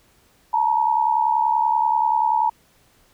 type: tone pair together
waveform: sine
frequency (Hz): 875 / 945.4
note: A5 / A#5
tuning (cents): -10 / +24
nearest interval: minor second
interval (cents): 134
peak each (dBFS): -19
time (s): 0.53-2.5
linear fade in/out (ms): 10
effects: pink hiss -58 dBFS RMS until 3.13 s